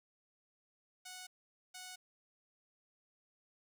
5% pulse tone bursts at uneven times, 737 Hz, F#5, 7 cents flat, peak -36 dBFS, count 2, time 1.05-1.27 / 1.74-1.96 s, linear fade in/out 10 ms, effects none

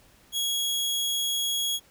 sawtooth tone, 3322 Hz, G#7, in tune, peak -22 dBFS, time 0.32-1.8 s, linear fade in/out 50 ms, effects pink hiss -58 dBFS RMS until 1.9 s

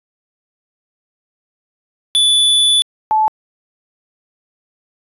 square / sine tone pair in turn, 3470 / 867.5 Hz, A7 / A5, -25 / -25 cents, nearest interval 2 octaves, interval 2400 cents, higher first, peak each -10 dBFS, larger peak neither, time 2.15-2.82 / 3.11-3.28 s, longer first, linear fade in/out 0 ms, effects resampled to 32000 Hz

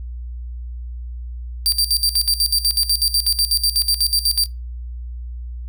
sawtooth tone with tremolo, 4689 Hz, D8, 4 cents flat, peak -11 dBFS, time 1.66-4.46 s, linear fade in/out 0 ms, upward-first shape square, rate 8.1 Hz, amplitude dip 80%, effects noise-tail reverb RT60 0.2 s tail -23 dB re dry + added 60 Hz sine -27 dBFS peak until 5.68 s

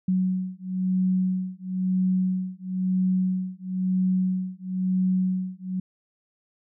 sine beating tone pair, 185 / 186 Hz, F#3 / F#3, 0 / +9 cents, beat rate 1 Hz, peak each -25 dBFS, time 0.08-5.8 s, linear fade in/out 5 ms, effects none

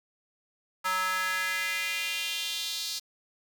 square tone with high-pass filter sweep, 185.7 Hz, F#3, 7 cents sharp, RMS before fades -31 dBFS, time 0.84-3 s, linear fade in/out 20 ms, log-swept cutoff 1200 to 4500 Hz, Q 3, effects 8-bit

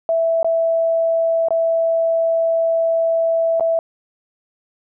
sine tone with dropouts, 659.3 Hz, E5, in tune, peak -14 dBFS, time 0.09-3.79 s, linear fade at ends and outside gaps 1 ms, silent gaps 0.43-0.445 / 1.485-1.506 / 3.598-3.607 s, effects none

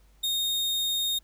40% pulse tone, 3701 Hz, A#7, 13 cents flat, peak -24 dBFS, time 0.23-1.19 s, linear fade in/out 10 ms, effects added 50 Hz sine -56 dBFS peak until 1.23 s + pink hiss -66 dBFS RMS until 1.23 s

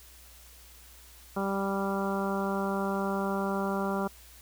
harmonic tone with a mistuned harmonic, 196 Hz, G3, in tune, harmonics 1 / 2 / 3 / 4 / 5 / 6 / 7, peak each -31 / -34 / -36 / -37 / -38 / -39 / -39 dBFS, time 1.36-4.08 s, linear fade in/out 10 ms, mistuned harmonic 7, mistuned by +15 cents, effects added 60 Hz sine -54 dBFS peak until 4.41 s + white hiss -54 dBFS RMS until 4.41 s

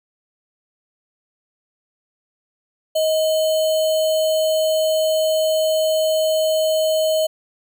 sine tone with sample-and-hold, 630 Hz, D#5, 21 cents sharp, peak -15 dBFS, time 2.95-7.27 s, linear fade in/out 10 ms, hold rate 3675 Hz, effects none

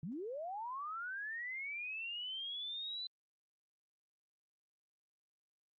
sine linear sweep, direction up, 140 to 4033 Hz, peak -40 dBFS, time 0.03-3.07 s, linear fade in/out 2 ms, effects Opus 48 kbps

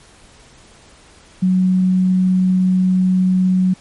sine tone, 185 Hz, F#3, in tune, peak -11 dBFS, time 1.42-3.74 s, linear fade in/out 10 ms, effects pink hiss -46 dBFS RMS until 3.8 s + MP3 48 kbps

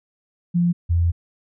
sine tone pair in turn, 173.7 / 85.21 Hz, F3 / F2, -9 / -42 cents, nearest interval octave, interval 1233 cents, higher first, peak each -15 dBFS, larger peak neither, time 0.54-0.73 / 0.89-1.12 s, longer second, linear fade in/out 20 ms, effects none

